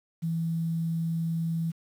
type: tone with quantisation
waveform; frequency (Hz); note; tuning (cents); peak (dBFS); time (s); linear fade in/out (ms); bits
sine; 164.81; E3; 0; -26; 0.22-1.72; 20; 9
effects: none